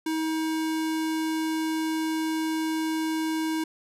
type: tone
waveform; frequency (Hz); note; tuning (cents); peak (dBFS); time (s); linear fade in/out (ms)
square; 318; D#4; +38; -26; 0.06-3.64; 5
effects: resampled to 32000 Hz